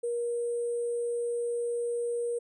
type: tone with sample-and-hold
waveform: sine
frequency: 475.4 Hz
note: A#4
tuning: 34 cents sharp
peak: -28 dBFS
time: 0.03-2.39 s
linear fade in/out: 10 ms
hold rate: 8820 Hz
effects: resampled to 24000 Hz